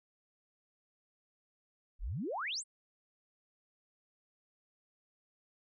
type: exponential sweep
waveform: sine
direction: up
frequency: 30.51 to 9397 Hz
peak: -35 dBFS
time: 1.99-2.64 s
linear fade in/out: 50 ms
effects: none